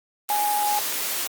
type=tone in noise; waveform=sine; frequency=830.6 Hz; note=G#5; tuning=in tune; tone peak=-21 dBFS; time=0.3-0.79 s; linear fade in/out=0 ms; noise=white; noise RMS=-27 dBFS; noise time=0.29-1.27 s; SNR=+3 dB; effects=high-pass 300 Hz 12 dB/octave + Opus 32 kbps